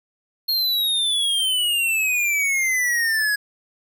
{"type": "exponential sweep", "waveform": "square", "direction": "down", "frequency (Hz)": [4279, 1659], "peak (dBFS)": -19, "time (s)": [0.48, 3.36], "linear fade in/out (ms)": 10, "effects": []}